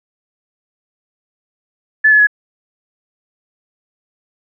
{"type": "tone with pitch steps", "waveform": "sine", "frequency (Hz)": [1735, 1710.1, 1685.6], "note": ["A6", "A6", "G#6"], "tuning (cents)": [-25, -50, 25], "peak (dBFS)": -6, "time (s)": [2.04, 2.271], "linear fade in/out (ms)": 10, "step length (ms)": 77, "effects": []}